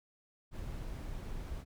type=noise; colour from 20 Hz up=brown; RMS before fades=-41 dBFS; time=0.51-1.65 s; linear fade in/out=50 ms; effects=none